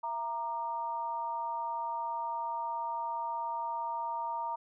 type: tone with amplitude modulation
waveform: sine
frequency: 932.3 Hz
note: A#5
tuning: in tune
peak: -29 dBFS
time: 0.03-4.56 s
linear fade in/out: 10 ms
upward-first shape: sine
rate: 263 Hz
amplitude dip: 75%
effects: none